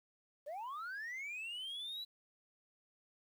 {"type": "linear sweep", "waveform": "sine", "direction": "up", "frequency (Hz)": [546, 3987], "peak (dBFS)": -39, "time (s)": [0.46, 2.05], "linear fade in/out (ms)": 20, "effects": ["tanh soft clip ceiling -40 dBFS", "11-bit"]}